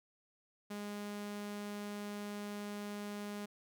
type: tone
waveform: sawtooth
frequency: 205.9 Hz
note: G#3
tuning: 15 cents flat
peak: -37 dBFS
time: 0.7-3.46 s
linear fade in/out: 10 ms
effects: none